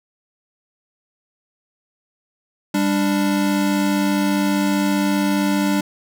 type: tone pair together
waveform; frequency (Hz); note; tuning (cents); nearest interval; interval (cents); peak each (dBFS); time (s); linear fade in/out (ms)
square; 198.27 / 293.4; G3 / D4; +20 / -2; perfect fifth; 678; -20; 2.74-5.81; 5
effects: none